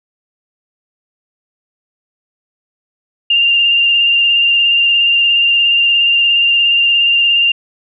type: tone with vibrato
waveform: sine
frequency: 2794 Hz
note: F7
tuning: in tune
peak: -8 dBFS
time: 3.3-7.52 s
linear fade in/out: 5 ms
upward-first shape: sine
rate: 17 Hz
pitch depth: 20 cents each way
effects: none